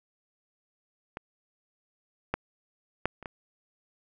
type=clicks; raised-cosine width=0.5 ms; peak=-21 / -12 / -10 / -29 / -21 dBFS; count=5; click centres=1.171 / 2.34 / 3.056 / 3.227 / 3.258 s; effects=none